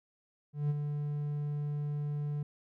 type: tone with ADSR envelope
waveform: triangle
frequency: 146.83 Hz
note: D3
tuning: in tune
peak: -24 dBFS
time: 0.53-2.43 s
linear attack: 170 ms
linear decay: 29 ms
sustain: -6 dB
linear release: 4 ms
effects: none